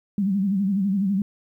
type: tone with vibrato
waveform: sine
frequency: 196 Hz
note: G3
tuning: in tune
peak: -19 dBFS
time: 0.18-1.22 s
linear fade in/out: 2 ms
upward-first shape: sine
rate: 12 Hz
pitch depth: 95 cents each way
effects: 10-bit